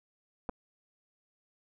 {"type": "clicks", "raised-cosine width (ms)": 1, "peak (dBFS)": -22, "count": 2, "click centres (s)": [0.491, 0.495], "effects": []}